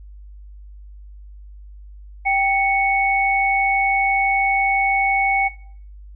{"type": "tone pair together", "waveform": "sine", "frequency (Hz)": [783.8, 2217], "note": ["G5", "C#7"], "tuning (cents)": [0, 0], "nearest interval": "octave + tritone", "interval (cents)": 1800, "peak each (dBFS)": -18, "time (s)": [2.25, 5.49], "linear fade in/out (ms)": 20, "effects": ["noise-tail reverb RT60 0.5 s tail -17 dB re dry", "added 50 Hz sine -37 dBFS peak until 6.15 s"]}